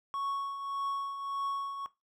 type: tone with tremolo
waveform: triangle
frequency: 1108.7 Hz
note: C#6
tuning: in tune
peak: -28 dBFS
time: 0.14-1.86 s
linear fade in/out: 0 ms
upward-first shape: triangle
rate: 1.7 Hz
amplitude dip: 60%
effects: noise-tail reverb RT60 0.2 s tail -17 dB re dry